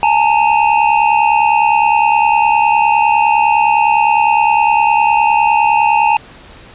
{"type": "tone pair together", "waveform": "square", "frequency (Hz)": [842, 911.8], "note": ["G#5", "A#5"], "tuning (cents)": [24, -39], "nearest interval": "minor second", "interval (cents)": 137, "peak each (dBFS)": -12, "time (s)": [0.03, 6.17], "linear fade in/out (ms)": 0, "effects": ["pink hiss -38 dBFS RMS until 6.74 s", "resampled to 8000 Hz"]}